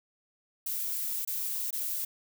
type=noise with dropouts; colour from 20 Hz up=violet; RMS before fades=-33 dBFS; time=0.66-2.05 s; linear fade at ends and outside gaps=5 ms; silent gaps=1.25-1.274 / 1.707-1.727 s; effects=none